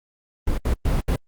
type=noise bursts at uneven times; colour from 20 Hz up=brown; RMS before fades=-20 dBFS; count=4; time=0.47-0.58 / 0.65-0.74 / 0.85-1.01 / 1.08-1.16 s; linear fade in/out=5 ms; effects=Opus 24 kbps